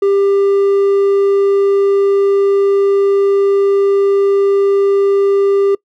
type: tone with hard clipping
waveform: sine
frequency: 397 Hz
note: G4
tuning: 22 cents sharp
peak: -10 dBFS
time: 0.02-5.75 s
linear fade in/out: 5 ms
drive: 3 dB
effects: noise-tail reverb RT60 0.1 s tail -24 dB re dry